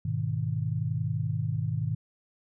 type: chord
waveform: sine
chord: G# minor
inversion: none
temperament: just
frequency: 103.83 / 124.59 / 155.74 Hz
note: G#2 / B2 / D#3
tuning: 0 / +16 / +2 cents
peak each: -31 dBFS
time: 0.05-1.95 s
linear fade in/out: 5 ms
effects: none